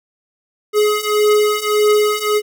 square beating tone pair, 420 / 421.7 Hz, G#4 / G#4, +19 / +26 cents, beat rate 1.7 Hz, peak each -17 / -15 dBFS, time 0.73-2.42 s, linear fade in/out 50 ms, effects none

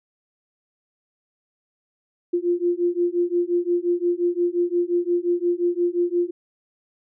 sine beating tone pair, 346.9 / 352.6 Hz, F4 / F4, -12 / +17 cents, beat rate 5.7 Hz, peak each -22 dBFS, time 2.33-6.31 s, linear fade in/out 10 ms, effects none

